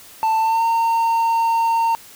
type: tone with pitch glide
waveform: triangle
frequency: 887 to 915.6 Hz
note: A5 to A#5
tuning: +14 to -31 cents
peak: -13 dBFS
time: 0.23-1.95 s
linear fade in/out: 0 ms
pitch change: +55 cents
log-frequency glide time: 0.39-0.64 s
effects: white hiss -43 dBFS RMS until 2.15 s